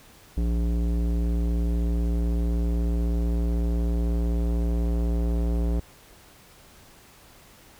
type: tone with low-pass filter sweep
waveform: square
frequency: 58 Hz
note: A#1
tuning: 8 cents flat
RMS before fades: -24 dBFS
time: 0.37-5.8 s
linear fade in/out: 5 ms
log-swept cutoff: 330 to 510 Hz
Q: 1
effects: pink hiss -52 dBFS RMS until 7.79 s